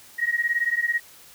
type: beating tone pair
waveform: sine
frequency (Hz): 1880 / 1898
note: A#6 / A#6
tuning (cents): +14 / +31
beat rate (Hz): 18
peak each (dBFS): -24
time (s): 0.18-1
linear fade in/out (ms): 20
effects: white hiss -49 dBFS RMS until 1.34 s